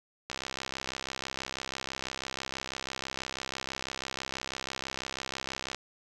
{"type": "click train", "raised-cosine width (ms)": 0.2, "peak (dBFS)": -17, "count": 361, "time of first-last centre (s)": [0.3, 5.746], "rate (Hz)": 66.1, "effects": []}